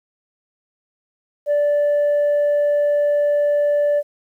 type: tone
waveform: sine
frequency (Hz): 584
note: D5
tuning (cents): -10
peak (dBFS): -12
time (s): 1.46-4.03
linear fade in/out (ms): 50
effects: tanh soft clip ceiling -13 dBFS + 9-bit